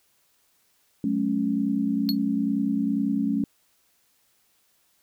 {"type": "chord", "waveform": "sine", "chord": "F# minor", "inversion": "none", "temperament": "equal with one note detuned", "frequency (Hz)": [185, 215, 277.2], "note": ["F#3", "A3", "C#4"], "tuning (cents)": [0, -40, 0], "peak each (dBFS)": [-30, -25, -25], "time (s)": [1.04, 3.44], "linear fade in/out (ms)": 2}
{"type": "tone with exponential decay", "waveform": "square", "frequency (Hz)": 4334, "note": "C#8", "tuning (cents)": -40, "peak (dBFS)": -21, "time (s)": [2.09, 2.17], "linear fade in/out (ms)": 0, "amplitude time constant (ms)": 16}
{"effects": ["white hiss -66 dBFS RMS until 5.02 s"]}